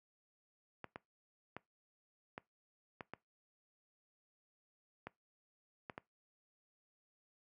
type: clicks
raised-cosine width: 0.5 ms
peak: -29 dBFS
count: 9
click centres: 0.843 / 0.959 / 1.566 / 2.379 / 3.008 / 3.136 / 5.07 / 5.898 / 5.979 s
effects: noise-tail reverb RT60 0.2 s tail -22 dB re dry + high-pass 100 Hz 12 dB/octave